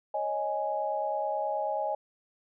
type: chord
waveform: sine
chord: C# suspended second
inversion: none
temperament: just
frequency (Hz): 554.4 / 623.7 / 831.5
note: C#5 / D#5 / G#5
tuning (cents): 0 / +4 / +2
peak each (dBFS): -35 / -32 / -31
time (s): 0.14-1.95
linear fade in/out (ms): 5
effects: none